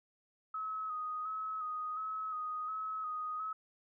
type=tone with vibrato; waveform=sine; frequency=1266 Hz; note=D#6; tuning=30 cents sharp; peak=-36 dBFS; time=0.54-3.53 s; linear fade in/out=5 ms; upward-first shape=square; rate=1.4 Hz; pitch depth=27 cents each way; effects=none